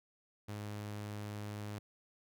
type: tone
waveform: sawtooth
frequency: 104.2 Hz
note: G#2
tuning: 6 cents sharp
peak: -37 dBFS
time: 0.48-1.79 s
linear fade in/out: 10 ms
effects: none